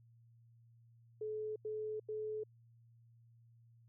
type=tone bursts; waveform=sine; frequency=430 Hz; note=A4; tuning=40 cents flat; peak=-38 dBFS; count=3; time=1.21-2.436 s; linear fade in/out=5 ms; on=350 ms; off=88 ms; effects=added 116 Hz sine -62 dBFS peak until 3.88 s